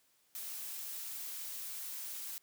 blue noise, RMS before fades -43 dBFS, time 0.35-2.38 s, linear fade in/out 0 ms, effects white hiss -72 dBFS RMS until 2.42 s + high-pass 80 Hz 12 dB/octave

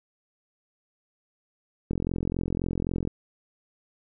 click train, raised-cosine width 3 ms, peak -15 dBFS, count 52, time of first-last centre 1.91-3.074 s, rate 43.8 Hz, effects none

